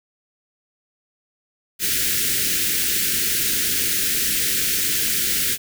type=band-stop noise; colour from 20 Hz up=white; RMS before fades=-21 dBFS; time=1.79-5.58 s; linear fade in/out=50 ms; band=460 to 1500 Hz; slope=48 dB/octave; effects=none